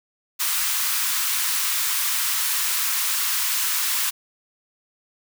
white high-pass noise, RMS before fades -23 dBFS, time 0.39-4.11 s, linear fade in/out 20 ms, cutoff 950 Hz, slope 48 dB/octave, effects none

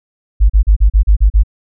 sine tone bursts, 50.9 Hz, G#1, 34 cents flat, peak -4 dBFS, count 8, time 0.4-1.435 s, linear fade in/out 20 ms, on 97 ms, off 37 ms, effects none

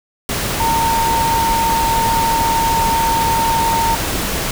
sine tone in noise, 913 Hz, A#5, 36 cents flat, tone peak -14 dBFS, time 0.6-3.95 s, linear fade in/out 2 ms, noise pink, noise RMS -20 dBFS, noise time 0.29-4.51 s, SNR +3 dB, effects none

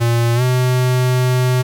square tone with pitch glide, 117.5 to 126.66 Hz, A#2 to B2, +14 to +44 cents, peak -13 dBFS, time 0-1.63 s, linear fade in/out 20 ms, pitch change +130 cents, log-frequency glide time 0.35-0.42 s, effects 7-bit

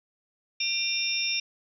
sine tone cluster, 2395 / 2756 / 3636 / 5350 / 5600 Hz, D7 / F7 / A#7 / E8 / F8, +33 / -24 / -44 / +25 / +4 cents, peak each -33 / -31 / -32 / -31 / -33 dBFS, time 0.6-1.4 s, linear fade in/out 5 ms, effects none

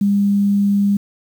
sine tone with quantisation, 201.3 Hz, G3, 46 cents sharp, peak -12 dBFS, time 0.01-0.97 s, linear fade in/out 5 ms, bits 7, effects none

